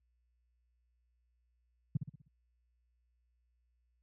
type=tone with echo; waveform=sine; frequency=141.5 Hz; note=C#3; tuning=36 cents sharp; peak=-26 dBFS; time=1.95-1.97 s; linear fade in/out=5 ms; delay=62 ms; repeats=5; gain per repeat=-7 dB; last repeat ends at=2.28 s; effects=added 60 Hz sine -70 dBFS peak until 4.02 s + high-pass 60 Hz 12 dB/octave